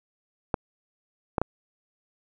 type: clicks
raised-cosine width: 1 ms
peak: -9 dBFS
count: 3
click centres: 0.542 / 1.382 / 1.416 s
effects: none